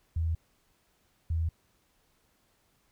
sine tone pair in turn, 81.6 / 81.6 Hz, E2 / E2, -17 / -17 cents, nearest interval unison, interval 0 cents, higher neither, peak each -26 dBFS, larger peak neither, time 0.16-0.35 / 1.3-1.49 s, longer neither, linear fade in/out 5 ms, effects pink hiss -70 dBFS RMS until 2.91 s

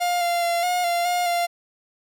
45% pulse tone with pitch steps, 706 / 693 / 687 / 717 / 692 / 711 / 694 Hz, F5 / F5 / F5 / F5 / F5 / F5 / F5, +19 / -14 / -29 / +45 / -16 / +31 / -11 cents, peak -20 dBFS, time 0-1.47 s, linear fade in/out 20 ms, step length 210 ms, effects none

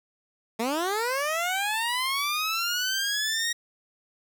15% pulse linear sweep, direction up, 215.3 to 1889 Hz, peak -19 dBFS, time 0.59-3.53 s, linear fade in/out 10 ms, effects none

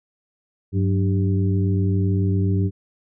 harmonic tone with a mistuned harmonic, 98 Hz, G2, in tune, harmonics 1 / 2 / 3 / 4, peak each -18 / -24 / -28 / -30 dBFS, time 0.72-2.71 s, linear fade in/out 50 ms, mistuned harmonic 2, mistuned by -95 cents, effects none

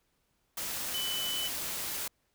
sine tone in noise, 3000 Hz, F#7, 23 cents sharp, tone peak -33 dBFS, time 0.94-1.48 s, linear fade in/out 5 ms, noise white, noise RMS -36 dBFS, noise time 0.57-2.08 s, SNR 0 dB, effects pink hiss -75 dBFS RMS until 2.34 s

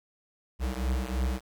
square beating tone pair, 62.5 / 65.6 Hz, B1 / C2, +21 / +5 cents, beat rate 3.1 Hz, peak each -30 / -32 dBFS, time 0.59-1.41 s, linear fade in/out 50 ms, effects 11-bit

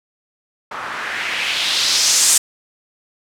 blue noise with low-pass filter sweep, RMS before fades -18 dBFS, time 0.71-2.38 s, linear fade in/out 5 ms, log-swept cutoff 1100 to 8400 Hz, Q 2.1, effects none

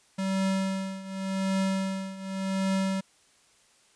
square tone with tremolo, 192 Hz, G3, 36 cents flat, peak -24 dBFS, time 0.18-3.01 s, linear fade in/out 10 ms, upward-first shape triangle, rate 0.88 Hz, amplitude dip 85%, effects white hiss -62 dBFS RMS until 3.95 s + resampled to 22050 Hz

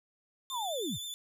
sine linear sweep, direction down, 1108.7 to 59.1 Hz, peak -33 dBFS, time 0.5-0.99 s, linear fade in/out 50 ms
sawtooth tone with vibrato, 3520 Hz, A7, in tune, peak -35 dBFS, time 0.5-1.14 s, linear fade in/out 0 ms, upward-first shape sine, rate 9.5 Hz, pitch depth 34 cents each way
effects none

